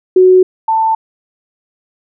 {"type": "tone pair in turn", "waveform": "sine", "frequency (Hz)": [370, 889.2], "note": ["F#4", "A5"], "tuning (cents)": [0, 18], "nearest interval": "octave + minor third", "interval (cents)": 1518, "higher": "second", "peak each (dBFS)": [-3, -9], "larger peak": "first", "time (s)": [[0.16, 0.43], [0.68, 0.95]], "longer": "neither", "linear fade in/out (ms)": 5, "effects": []}